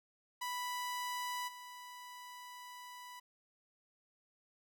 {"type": "tone with level steps", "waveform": "sawtooth", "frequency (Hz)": 987.8, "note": "B5", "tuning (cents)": 0, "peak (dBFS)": [-34, -45], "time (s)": [0.41, 3.2], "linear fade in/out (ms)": 10, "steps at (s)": 1.47, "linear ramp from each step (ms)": 20, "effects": []}